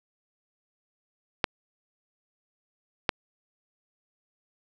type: clicks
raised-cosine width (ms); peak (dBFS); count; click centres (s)
0.3; -5; 2; 1.442 / 3.092
effects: none